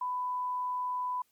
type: tone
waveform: sine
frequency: 997 Hz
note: B5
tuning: 16 cents sharp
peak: -30 dBFS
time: 0.01-1.22 s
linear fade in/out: 5 ms
effects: white hiss -72 dBFS RMS until 1.31 s + MP3 96 kbps